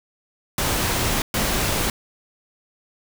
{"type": "noise bursts at uneven times", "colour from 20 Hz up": "pink", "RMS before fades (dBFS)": -22, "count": 2, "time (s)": [[0.58, 1.22], [1.34, 1.9]], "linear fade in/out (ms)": 2, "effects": []}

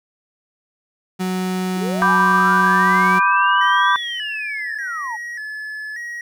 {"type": "tone", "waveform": "35% pulse", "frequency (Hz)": 185, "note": "F#3", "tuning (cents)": 0, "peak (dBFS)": -18, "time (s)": [1.19, 3.2], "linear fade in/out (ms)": 20}
{"type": "linear two-way sweep", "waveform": "sine", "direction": "up then down", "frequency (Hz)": [320, 3504, 828], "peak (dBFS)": -25, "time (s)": [1.76, 5.17], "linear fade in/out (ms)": 20, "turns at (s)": 3.96}
{"type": "chord", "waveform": "sine", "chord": "G major", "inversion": "first", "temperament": "equal", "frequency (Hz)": [987.8, 1174.7, 1568], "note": ["B5", "D6", "G6"], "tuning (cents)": [0, 0, 0], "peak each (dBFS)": -17, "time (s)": [2.02, 3.96], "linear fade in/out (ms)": 0}
{"type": "tone with vibrato", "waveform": "triangle", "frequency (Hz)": 1808, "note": "A6", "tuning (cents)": 47, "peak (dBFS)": -25, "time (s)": [3.61, 6.21], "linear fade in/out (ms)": 2, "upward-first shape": "square", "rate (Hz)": 0.85, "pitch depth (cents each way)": 86}
{"effects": []}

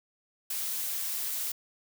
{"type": "noise", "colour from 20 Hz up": "blue", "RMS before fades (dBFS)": -33, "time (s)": [0.5, 1.52], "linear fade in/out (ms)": 5, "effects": []}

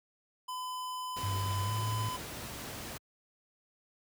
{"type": "tone", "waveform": "square", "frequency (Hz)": 1010, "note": "B5", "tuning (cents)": 39, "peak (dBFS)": -37, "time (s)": [0.48, 2.17], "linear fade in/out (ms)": 10}
{"type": "noise", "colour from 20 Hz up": "pink", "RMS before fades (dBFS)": -42, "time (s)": [1.16, 2.98], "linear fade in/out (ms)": 10}
{"type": "tone with pitch glide", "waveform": "sine", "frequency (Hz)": [98.2, 108.33], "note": ["G2", "A2"], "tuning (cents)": [4, -26], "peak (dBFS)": -31, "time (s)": [1.23, 2.09], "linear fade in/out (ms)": 5, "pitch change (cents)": 170, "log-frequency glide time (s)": [1.64, 1.72]}
{"effects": ["high-pass 60 Hz 12 dB/octave"]}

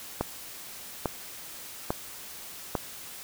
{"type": "click train", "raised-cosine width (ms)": 1, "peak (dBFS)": -12, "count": 4, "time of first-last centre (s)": [0.21, 2.752], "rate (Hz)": 1.18, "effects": ["white hiss -43 dBFS RMS until 3.23 s"]}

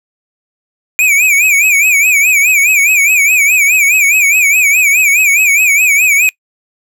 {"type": "tone with vibrato", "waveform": "square", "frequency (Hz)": 2383, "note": "D7", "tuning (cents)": 25, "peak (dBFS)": -7, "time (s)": [0.99, 6.29], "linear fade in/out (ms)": 0, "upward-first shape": "sine", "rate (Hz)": 4.8, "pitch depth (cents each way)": 130, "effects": ["noise-tail reverb RT60 0.1 s tail -24 dB re dry"]}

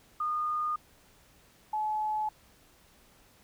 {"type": "tone pair in turn", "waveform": "sine", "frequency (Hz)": [1223, 856.8], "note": ["D#6", "A5"], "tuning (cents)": [-30, -46], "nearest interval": "tritone", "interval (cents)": 616, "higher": "first", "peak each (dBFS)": -28, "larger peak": "neither", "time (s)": [[0.2, 0.76], [1.73, 2.29]], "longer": "neither", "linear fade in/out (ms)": 5, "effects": ["pink hiss -61 dBFS RMS until 3.43 s"]}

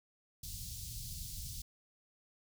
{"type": "band-stop noise", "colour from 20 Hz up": "pink", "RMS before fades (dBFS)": -44, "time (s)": [0.43, 1.62], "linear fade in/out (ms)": 5, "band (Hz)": [140, 4200], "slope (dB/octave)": 24, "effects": []}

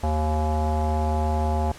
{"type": "tone with low-pass filter", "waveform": "square", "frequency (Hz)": 77.2, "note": "D#2", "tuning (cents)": -13, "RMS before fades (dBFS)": -23, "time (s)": [0.03, 1.72], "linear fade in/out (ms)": 5, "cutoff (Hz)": 790, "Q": 6.8, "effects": ["pink hiss -44 dBFS RMS until 1.78 s", "low-pass 10000 Hz 12 dB/octave"]}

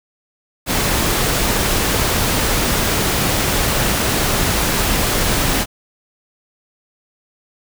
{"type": "noise", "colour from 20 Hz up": "pink", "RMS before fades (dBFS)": -17, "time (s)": [0.66, 5.66], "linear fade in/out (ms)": 50, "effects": []}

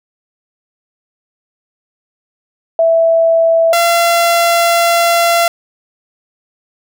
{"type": "tone pair in turn", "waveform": ["sine", "sawtooth"], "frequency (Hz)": [659.3, 682.8], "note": ["E5", "F5"], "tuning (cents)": [0, -39], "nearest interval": "minor second", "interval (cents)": 61, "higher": "second", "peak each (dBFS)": [-7, -5], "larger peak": "second", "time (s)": [[2.79, 3.73], [3.73, 5.48]], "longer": "second", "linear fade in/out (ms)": 2, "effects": []}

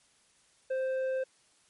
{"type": "tone with tanh clipping", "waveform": "sine", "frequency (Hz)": 523.3, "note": "C5", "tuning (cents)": 0, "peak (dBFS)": -30, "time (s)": [0.7, 1.24], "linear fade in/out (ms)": 10, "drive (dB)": 7, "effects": ["white hiss -66 dBFS RMS until 1.69 s", "MP3 48 kbps"]}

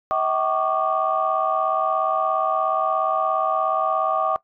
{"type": "tone cluster", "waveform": "sine", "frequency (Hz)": [641, 762, 1122, 1199], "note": ["E5", "G5", "C#6", "D6"], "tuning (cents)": [-49, -49, 21, 36], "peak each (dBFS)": -24, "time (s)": [0.11, 4.36], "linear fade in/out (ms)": 0, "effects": ["noise-tail reverb RT60 0.1 s tail -19 dB re dry", "tanh soft clip ceiling -8 dBFS"]}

